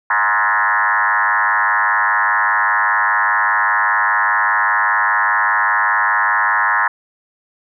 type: tone with frequency modulation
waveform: sine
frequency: 1369 Hz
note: F6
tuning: 35 cents flat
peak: -12 dBFS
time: 0.1-6.88 s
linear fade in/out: 5 ms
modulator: 105 Hz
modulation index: 4.7
effects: none